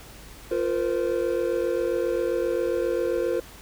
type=chord; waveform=triangle; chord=F suspended fourth; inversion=none; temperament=equal with one note detuned; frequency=349.2 / 466.2 / 513.7 Hz; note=F4 / Bb4 / C5; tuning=0 / 0 / -32 cents; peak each=-25 dBFS; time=0.51-3.4 s; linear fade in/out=5 ms; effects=added 50 Hz sine -47 dBFS peak until 3.61 s + pink hiss -46 dBFS RMS until 3.61 s